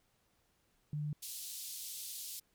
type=tone; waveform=sine; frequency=149 Hz; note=D3; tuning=25 cents sharp; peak=-35 dBFS; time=0.93-1.13 s; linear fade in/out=2 ms
type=band-pass noise; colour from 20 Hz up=white; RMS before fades=-45 dBFS; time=1.22-2.4 s; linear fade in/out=10 ms; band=3400 to 15000 Hz; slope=24 dB/octave
effects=pink hiss -75 dBFS RMS until 2.54 s